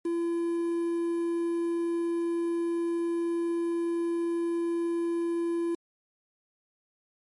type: tone with quantisation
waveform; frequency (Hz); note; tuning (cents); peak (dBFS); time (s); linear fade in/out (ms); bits
triangle; 339; E4; +49; -24; 0.05-5.75; 5; 8
effects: MP3 48 kbps